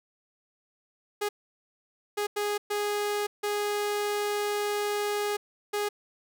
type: tone bursts at uneven times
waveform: sawtooth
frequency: 413.6 Hz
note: G#4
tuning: 7 cents flat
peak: -23 dBFS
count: 6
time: 1.21-1.29 / 2.17-2.27 / 2.36-2.58 / 2.7-3.27 / 3.43-5.37 / 5.73-5.89 s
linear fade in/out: 10 ms
effects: none